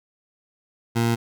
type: tone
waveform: 20% pulse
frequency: 116.54 Hz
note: A#2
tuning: in tune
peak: -14 dBFS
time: 0.95-1.16 s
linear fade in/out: 20 ms
effects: none